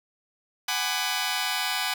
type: chord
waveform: 10% pulse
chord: G# half-diminished seventh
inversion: third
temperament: just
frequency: 747.5 / 830.6 / 996.7 / 1196.1 Hz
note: F#5 / G#5 / B5 / D6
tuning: +17 / 0 / +16 / +31 cents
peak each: -22 / -23 / -24 / -25 dBFS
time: 0.68-1.94 s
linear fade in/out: 5 ms
effects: none